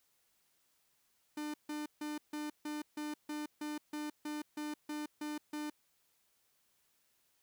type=tone bursts; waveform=45% pulse; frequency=300 Hz; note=D4; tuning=37 cents sharp; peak=-38 dBFS; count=14; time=1.37-5.7 s; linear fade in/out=5 ms; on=170 ms; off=150 ms; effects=white hiss -75 dBFS RMS until 7.42 s